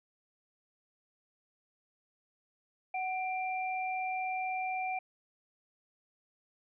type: tone pair together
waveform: sine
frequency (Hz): 746 / 2367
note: F#5 / D7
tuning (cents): +14 / +13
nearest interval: octave + minor sixth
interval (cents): 1999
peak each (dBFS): -33 / -38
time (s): 2.94-4.99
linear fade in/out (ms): 5
effects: none

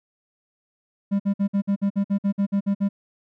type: tone bursts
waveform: triangle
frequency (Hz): 199.4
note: G3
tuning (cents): +30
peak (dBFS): -16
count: 13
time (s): 1.11-2.89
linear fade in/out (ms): 20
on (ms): 88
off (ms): 53
effects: none

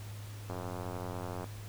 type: click train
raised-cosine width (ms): 1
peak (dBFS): -26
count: 86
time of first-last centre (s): 0.5-1.442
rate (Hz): 90.2
effects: added 104 Hz sine -42 dBFS peak until 1.68 s + pink hiss -52 dBFS RMS until 1.68 s

